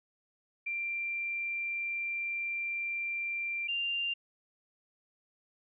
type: tone pair in turn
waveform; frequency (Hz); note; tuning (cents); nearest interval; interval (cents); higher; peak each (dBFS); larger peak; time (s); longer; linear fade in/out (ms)
sine; 2366 / 2789; D7 / F7; +12 / -3; minor third; 285; second; -32 / -30; second; 0.66-3.68 / 3.68-4.14; first; 10
effects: none